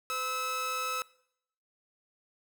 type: tone pair together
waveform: sawtooth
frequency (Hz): 507.4 / 1298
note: B4 / E6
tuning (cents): +47 / -27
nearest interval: octave + major third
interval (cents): 1626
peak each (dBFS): -37 / -28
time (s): 0.1-1.02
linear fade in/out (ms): 0
effects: noise-tail reverb RT60 0.7 s tail -21 dB re dry